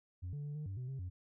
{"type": "tone with pitch steps", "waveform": "sine", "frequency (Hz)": [89.8, 145.2, 146.2, 151.1, 96.9, 126.4, 134.2, 90.6], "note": ["F2", "D3", "D3", "D3", "G2", "B2", "C3", "F#2"], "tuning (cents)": [49, -19, -7, 50, -20, 41, 44, -36], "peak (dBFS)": -37, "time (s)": [0.22, 1.1], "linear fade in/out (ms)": 20, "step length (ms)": 110, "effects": ["tanh soft clip ceiling -38 dBFS"]}